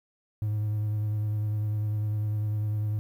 triangle tone with vibrato, 106 Hz, G#2, 36 cents sharp, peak -23 dBFS, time 0.42-2.99 s, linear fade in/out 0 ms, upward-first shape triangle, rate 10 Hz, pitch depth 26 cents each way, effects tanh soft clip ceiling -19 dBFS + 10-bit

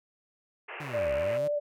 white band-pass noise, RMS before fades -41 dBFS, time 0.68-1.38 s, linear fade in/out 10 ms, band 350 to 2800 Hz, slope 96 dB/octave
sawtooth linear two-way sweep, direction down then up, 155.56 to 61.4 to 155.56 Hz, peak -34 dBFS, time 0.8-1.48 s, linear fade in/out 5 ms, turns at 1.13 s
sine tone with vibrato, 587.3 Hz, D5, in tune, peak -26 dBFS, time 0.93-1.6 s, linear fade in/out 20 ms, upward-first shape sine, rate 12 Hz, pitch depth 14 cents each way
effects none

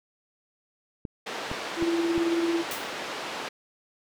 clicks, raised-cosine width 3 ms, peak -21 dBFS, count 4, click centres 1.052 / 1.515 / 1.825 / 2.179 s
pink band-pass noise, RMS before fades -35 dBFS, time 1.26-3.49 s, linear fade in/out 10 ms, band 400 to 4200 Hz, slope 12 dB/octave
sine tone with tremolo, 336.7 Hz, E4, 37 cents sharp, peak -21 dBFS, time 1.76-2.64 s, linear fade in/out 50 ms, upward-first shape sine, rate 18 Hz, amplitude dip 45%
white noise with exponential decay, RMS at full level -32 dBFS, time 2.71-2.97 s, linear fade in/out 2 ms, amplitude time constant 56 ms
effects none

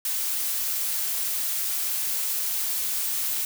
blue noise, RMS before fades -27 dBFS, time 0.05-3.45 s, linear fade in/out 2 ms, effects none

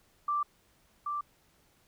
sine tone with echo, 1174.7 Hz, D6, in tune, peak -27 dBFS, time 0.28-0.43 s, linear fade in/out 5 ms, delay 780 ms, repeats 1, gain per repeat -4 dB, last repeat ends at 1.21 s, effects pink hiss -67 dBFS RMS until 1.87 s

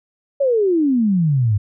sine exponential sweep, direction down, 573 to 98 Hz, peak -13 dBFS, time 0.4-1.58 s, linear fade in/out 10 ms, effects none

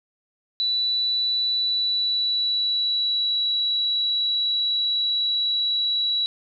sine tone with pitch glide, 3960 to 3912 Hz, B7 to B7, +4 to -17 cents, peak -20 dBFS, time 0.6-6.26 s, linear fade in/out 0 ms, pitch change -21 cents, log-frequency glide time 1.56-3.44 s, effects none

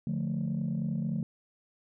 sine chord, D minor, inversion none, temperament just, 146.83 / 176.2 / 220.2 Hz, D3 / F3 / A3, 0 / +16 / +2 cents, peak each -32 dBFS, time 0.07-1.23 s, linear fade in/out 2 ms, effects tanh soft clip ceiling -24 dBFS

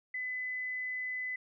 sine tone, 2010 Hz, B6, 30 cents sharp, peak -34 dBFS, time 0.14-1.36 s, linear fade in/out 5 ms, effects none

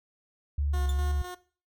sine tone with vibrato, 70.1 Hz, C#2, 20 cents sharp, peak -25 dBFS, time 0.58-1.22 s, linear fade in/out 5 ms, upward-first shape square, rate 2.5 Hz, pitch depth 44 cents each way
15% pulse tone with tremolo, 359.9 Hz, F#4, 48 cents flat, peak -31 dBFS, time 0.73-1.35 s, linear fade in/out 10 ms, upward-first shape square, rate 3.9 Hz, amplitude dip 45%
sawtooth tone with exponential decay, 3533 Hz, A7, 6 cents sharp, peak -32 dBFS, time 0.89-0.97 s, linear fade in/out 2 ms, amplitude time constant 17 ms
effects noise-tail reverb RT60 0.4 s tail -18 dB re dry

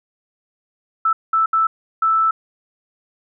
sine tone bursts at uneven times, 1318.5 Hz, E6, in tune, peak -13 dBFS, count 4, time 1.05-1.13 / 1.33-1.46 / 1.53-1.67 / 2.02-2.31 s, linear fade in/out 5 ms, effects none

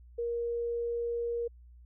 sine tone, 471.2 Hz, A#4, 19 cents sharp, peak -30 dBFS, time 0.18-1.48 s, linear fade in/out 10 ms, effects added 60 Hz sine -51 dBFS peak until 1.85 s

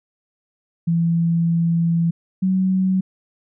sine tone pair in turn, 167.7 / 187.76 Hz, E3 / F#3, +30 / +26 cents, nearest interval major second, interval 196 cents, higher second, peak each -15 dBFS, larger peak neither, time 0.87-2.11 / 2.42-3.01 s, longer first, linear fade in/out 10 ms, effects none

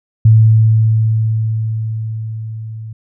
sine tone with level ramp, 110.6 Hz, A2, 9 cents sharp, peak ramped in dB -3 to -25 dBFS, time 0.25-2.93 s, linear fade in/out 5 ms, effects none

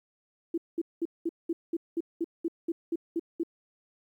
sine tone bursts, 334.1 Hz, E4, 23 cents sharp, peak -26 dBFS, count 13, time 0.54-3.434 s, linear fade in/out 5 ms, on 38 ms, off 200 ms, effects 11-bit

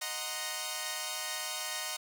5% pulse chord, C half-diminished seventh, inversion first, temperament equal, 622.3 / 740 / 932.3 / 1046.5 Hz, Eb5 / Gb5 / Bb5 / C6, 0 / 0 / 0 / 0 cents, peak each -29 dBFS, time 0.01-1.97 s, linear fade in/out 10 ms, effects none

